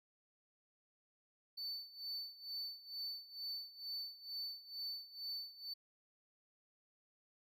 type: tone with tremolo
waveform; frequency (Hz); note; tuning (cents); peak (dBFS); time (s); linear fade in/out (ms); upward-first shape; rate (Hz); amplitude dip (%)
triangle; 4514; C#8; +31; -39; 1.57-5.74; 10; sine; 2.2; 85
effects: none